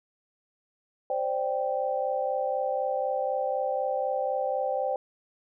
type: chord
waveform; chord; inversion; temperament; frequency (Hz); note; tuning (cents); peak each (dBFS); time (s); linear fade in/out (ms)
sine; C suspended second; none; equal; 523.3 / 587.3 / 784; C5 / D5 / G5; 0 / 0 / 0; -29 / -31 / -30; 1.1-4.96; 2
effects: none